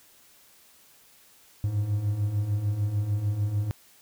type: beating tone pair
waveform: triangle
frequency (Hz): 98.5 / 105.2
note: G2 / G#2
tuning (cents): +9 / +23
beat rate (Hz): 6.7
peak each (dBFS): -30 / -23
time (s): 1.64-3.71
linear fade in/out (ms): 0
effects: white hiss -57 dBFS RMS until 4.01 s